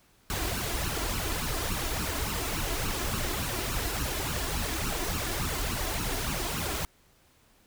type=noise with flanger; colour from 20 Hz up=pink; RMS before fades=-31 dBFS; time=0.3-6.85 s; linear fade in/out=0 ms; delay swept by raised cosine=0.71 to 3.01 ms; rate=3.5 Hz; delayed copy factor=+0.7; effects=pink hiss -63 dBFS RMS until 7.66 s